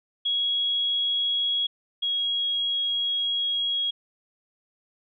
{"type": "tone pair in turn", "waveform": "sine", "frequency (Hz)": [3322, 3301], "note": ["G#7", "G#7"], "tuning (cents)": [0, -11], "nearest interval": "unison", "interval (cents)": 11, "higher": "first", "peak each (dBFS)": [-22, -23], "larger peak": "first", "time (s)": [[0.25, 1.67], [2.02, 3.91]], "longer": "second", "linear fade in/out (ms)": 10, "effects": []}